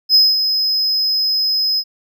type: tone with ADSR envelope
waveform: triangle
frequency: 5080 Hz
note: D#8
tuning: 35 cents sharp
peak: -5 dBFS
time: 0.09-1.84 s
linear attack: 57 ms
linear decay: 210 ms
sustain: -8 dB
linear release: 57 ms
effects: none

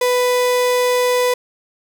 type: tone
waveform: 35% pulse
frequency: 496 Hz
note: B4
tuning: 7 cents sharp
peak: -12 dBFS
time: 0.01-1.34 s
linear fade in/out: 5 ms
effects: 9-bit

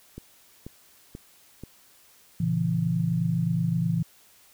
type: click train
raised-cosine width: 3 ms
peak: -25 dBFS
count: 4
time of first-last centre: 0.18-1.636 s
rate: 2.06 Hz
type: chord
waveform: sine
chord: A# diminished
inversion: none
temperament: just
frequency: 116.54 / 139.85 / 167.82 Hz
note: A#2 / C#3 / E3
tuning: 0 / +16 / +31 cents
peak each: -29 / -30 / -24 dBFS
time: 2.4-4.03 s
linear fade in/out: 5 ms
effects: white hiss -57 dBFS RMS until 4.53 s

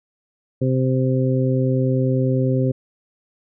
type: harmonic tone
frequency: 130 Hz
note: C3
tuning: 11 cents flat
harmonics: 1 / 2 / 3 / 4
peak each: -18 / -22 / -25 / -25 dBFS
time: 0.61-2.72 s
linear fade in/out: 10 ms
effects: none

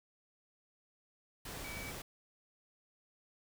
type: tone in noise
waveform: sine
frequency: 2287 Hz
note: D7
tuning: 47 cents flat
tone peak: -46 dBFS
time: 1.64-1.91 s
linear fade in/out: 5 ms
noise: pink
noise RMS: -45 dBFS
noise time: 1.45-2.02 s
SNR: -4 dB
effects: none

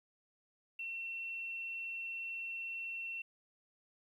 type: tone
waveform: sine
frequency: 2709 Hz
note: E7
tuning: 47 cents sharp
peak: -39 dBFS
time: 0.79-3.22 s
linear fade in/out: 5 ms
effects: 12-bit

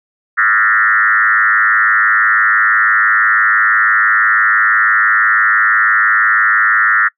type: tone with frequency modulation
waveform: sine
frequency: 1594 Hz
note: G6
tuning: 28 cents sharp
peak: -8 dBFS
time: 0.37-7.09 s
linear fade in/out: 20 ms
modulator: 106 Hz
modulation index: 3
effects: noise-tail reverb RT60 0.1 s tail -26 dB re dry

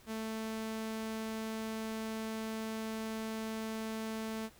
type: tone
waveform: sawtooth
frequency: 221 Hz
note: A3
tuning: 8 cents sharp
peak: -33 dBFS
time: 0.06-4.5 s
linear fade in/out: 50 ms
effects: added 63 Hz sine -66 dBFS peak until 4.59 s + pink hiss -61 dBFS RMS until 4.59 s

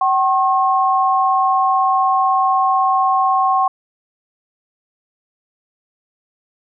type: tone pair together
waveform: sine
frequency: 763 / 1079 Hz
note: G5 / C#6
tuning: -47 / -47 cents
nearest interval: tritone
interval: 600 cents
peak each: -15 dBFS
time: 0.01-3.68 s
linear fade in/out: 5 ms
effects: none

